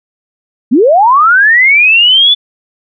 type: linear sweep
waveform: sine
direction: up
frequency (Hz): 207.7 to 3501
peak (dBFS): -3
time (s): 0.71-2.35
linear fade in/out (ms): 20
effects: none